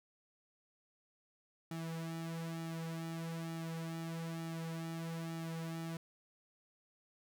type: tone with flanger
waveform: sawtooth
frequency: 164.4 Hz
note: E3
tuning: 4 cents flat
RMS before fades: -42 dBFS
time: 1.71-5.97 s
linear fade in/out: 2 ms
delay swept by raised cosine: 1.9 to 4.2 ms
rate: 1.1 Hz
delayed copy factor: -0.8
effects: none